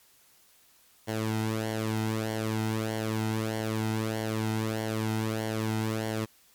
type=tone with flanger; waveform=sawtooth; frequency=110 Hz; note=A2; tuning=in tune; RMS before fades=-30 dBFS; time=1.07-6.26 s; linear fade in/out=20 ms; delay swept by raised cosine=0.79 to 1.78 ms; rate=1.6 Hz; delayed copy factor=-0.7; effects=white hiss -61 dBFS RMS until 6.54 s + MP3 96 kbps